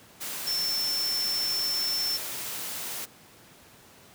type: tone in noise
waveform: sine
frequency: 5370 Hz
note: E8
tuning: 31 cents sharp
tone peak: -26 dBFS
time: 0.46-2.18 s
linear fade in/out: 20 ms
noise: white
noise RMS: -35 dBFS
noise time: 0.2-3.06 s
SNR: +6 dB
effects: pink hiss -53 dBFS RMS until 4.14 s + high-pass 100 Hz 12 dB/octave